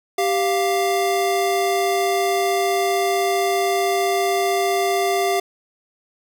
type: tone pair together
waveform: square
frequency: 392 / 698.5 Hz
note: G4 / F5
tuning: 0 / 0 cents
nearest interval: minor seventh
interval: 1000 cents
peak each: -21 dBFS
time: 0.18-5.4 s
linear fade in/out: 5 ms
effects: none